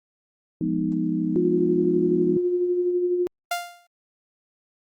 sine chord, F half-diminished seventh, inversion none, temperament equal, 174.61 / 207.7 / 246.9 / 311.1 Hz, F3 / Ab3 / Cb4 / Eb4, 0 / 0 / 0 / 0 cents, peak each -27 / -29 / -28 / -25 dBFS, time 0.61-2.37 s, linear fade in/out 2 ms
sine tone with tremolo, 356.2 Hz, F4, 34 cents sharp, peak -18 dBFS, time 1.36-3.27 s, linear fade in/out 0 ms, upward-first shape sine, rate 12 Hz, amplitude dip 40%
sawtooth tone with exponential decay, 698.5 Hz, F5, in tune, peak -17 dBFS, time 3.51-3.87 s, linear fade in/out 5 ms, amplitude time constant 78 ms
effects Opus 32 kbps

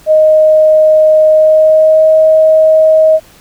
sine tone with pitch glide, 622.3 to 631 Hz, D#5 to D#5, 0 to +24 cents, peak -3 dBFS, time 0.06-3.2 s, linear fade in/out 50 ms, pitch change +24 cents, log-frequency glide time 1.29-2.12 s, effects pink hiss -41 dBFS RMS until 3.4 s

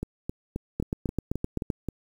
two click trains, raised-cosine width 3 ms, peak -17 / -14 dBFS, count 8 / 8, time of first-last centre 0.03-1.887 / 0.8-1.702 s, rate 3.77 / 7.76 Hz, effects 8-bit

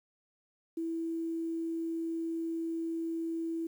sine tone with quantisation, 329.6 Hz, E4, in tune, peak -32 dBFS, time 0.77-3.67 s, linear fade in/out 5 ms, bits 10, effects none

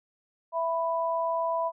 sine tone pair together, 662.1 / 990 Hz, E5 / B5, +7 / +4 cents, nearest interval perfect fifth, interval 697 cents, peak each -28 dBFS, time 0.52-1.72 s, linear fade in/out 50 ms, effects none

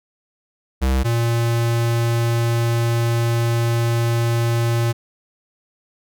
square tone pair in turn, 65.5 / 116.94 Hz, C2 / A#2, +2 / +6 cents, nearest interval minor seventh, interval 1004 cents, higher second, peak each -16 / -17 dBFS, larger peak first, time 0.81-1.04 / 1.04-4.93 s, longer second, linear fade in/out 20 ms, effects none

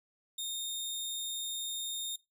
sawtooth tone, 3668 Hz, A#7, 29 cents flat, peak -33 dBFS, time 0.38-2.16 s, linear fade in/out 5 ms, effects noise-tail reverb RT60 0.2 s tail -17 dB re dry

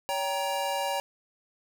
square chord, G diminished, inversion second, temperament just, 564.5 / 784 / 940.8 Hz, Db5 / G5 / Bb5, +31 / 0 / +16 cents, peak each -33 dBFS, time 0.09-1 s, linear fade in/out 0 ms, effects 9-bit

